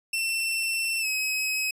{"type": "tone with pitch glide", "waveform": "sawtooth", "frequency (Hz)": [2691, 2549], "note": ["E7", "D#7"], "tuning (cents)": [35, 41], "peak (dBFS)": -22, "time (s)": [0.13, 1.71], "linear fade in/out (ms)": 5, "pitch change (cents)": -94, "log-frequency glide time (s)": [1, 1.07], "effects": ["resampled to 32000 Hz"]}